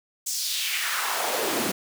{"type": "noise with high-pass filter sweep", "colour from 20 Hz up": "pink", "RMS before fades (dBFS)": -27, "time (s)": [0.26, 1.72], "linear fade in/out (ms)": 10, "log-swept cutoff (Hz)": [7000, 220], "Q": 2.2, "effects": []}